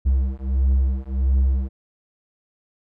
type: beating tone pair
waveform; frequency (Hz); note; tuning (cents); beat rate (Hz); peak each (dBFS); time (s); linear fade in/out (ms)
triangle; 65.3 / 66.8; C2 / C2; -3 / +36; 1.5; -18; 0.05-1.69; 20
effects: none